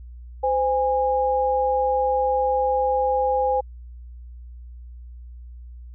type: tone pair together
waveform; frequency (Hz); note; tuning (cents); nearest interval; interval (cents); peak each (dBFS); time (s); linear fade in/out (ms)
sine; 514.8 / 820; C5 / G#5; -28 / -22; minor sixth; 806; -21; 0.43-3.61; 10
effects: added 60 Hz sine -37 dBFS peak until 5.94 s